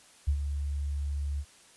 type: tone with ADSR envelope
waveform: sine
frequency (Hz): 71.6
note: D2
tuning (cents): -43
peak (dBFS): -21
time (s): 0.27-1.45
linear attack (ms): 14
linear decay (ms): 79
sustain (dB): -8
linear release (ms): 60
effects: white hiss -57 dBFS RMS until 1.76 s + resampled to 24000 Hz